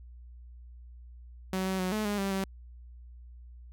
sawtooth tone with pitch steps, 187.9 / 189.3 / 184.1 / 214.5 / 205.5 / 196 / 192.6 Hz, F#3 / F#3 / F#3 / A3 / G#3 / G3 / G3, +27 / +40 / -8 / -44 / -18 / 0 / -30 cents, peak -25 dBFS, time 1.53-2.44 s, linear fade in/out 2 ms, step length 130 ms, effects added 60 Hz sine -46 dBFS peak until 3.72 s

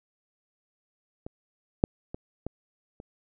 clicks, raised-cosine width 2 ms, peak -24 / -6 / -22 / -19 / -29 dBFS, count 5, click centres 1.265 / 1.839 / 2.145 / 2.466 / 3.001 s, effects none

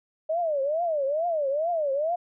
sine tone with vibrato, 614 Hz, D#5, 23 cents flat, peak -23 dBFS, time 0.29-2.16 s, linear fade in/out 10 ms, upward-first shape triangle, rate 2.3 Hz, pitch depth 260 cents each way, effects none

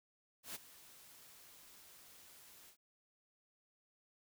white noise with ADSR envelope, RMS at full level -44 dBFS, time 0.43-2.77 s, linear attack 120 ms, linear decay 21 ms, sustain -16 dB, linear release 82 ms, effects none

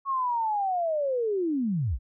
sine linear sweep, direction down, 1108 to 44.12 Hz, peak -24 dBFS, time 0.05-1.99 s, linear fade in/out 50 ms, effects none

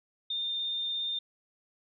sine tone with vibrato, 3622 Hz, A7, 49 cents sharp, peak -30 dBFS, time 0.3-1.19 s, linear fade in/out 5 ms, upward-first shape triangle, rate 17 Hz, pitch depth 12 cents each way, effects none

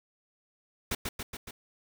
pink noise with echo, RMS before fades -31 dBFS, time 0.91-0.95 s, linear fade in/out 5 ms, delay 140 ms, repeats 4, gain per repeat -3 dB, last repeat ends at 1.51 s, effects none

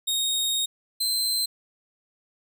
sawtooth tone pair in turn, 3729 / 4105 Hz, A#7 / C8, 0 / -34 cents, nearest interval major second, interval 166 cents, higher second, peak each -20 dBFS, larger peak neither, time 0.07-0.66 / 1-1.46 s, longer first, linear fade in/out 10 ms, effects none

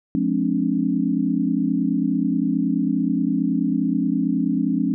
sine chord, D half-diminished seventh, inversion first, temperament just, 176.2 / 211.4 / 264.3 / 293.7 Hz, F3 / Ab3 / C4 / D4, +16 / +31 / +18 / 0 cents, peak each -25 / -24 / -22 / -24 dBFS, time 0.15-4.94 s, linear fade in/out 0 ms, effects none

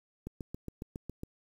click train, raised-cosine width 3 ms, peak -26 dBFS, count 8, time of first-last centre 0.27-1.234 s, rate 7.26 Hz, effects 9-bit

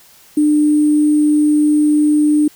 sine tone with sample-and-hold, 299.5 Hz, D4, 34 cents sharp, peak -9 dBFS, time 0.37-2.48 s, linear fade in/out 5 ms, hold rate 8820 Hz, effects white hiss -46 dBFS RMS until 2.55 s

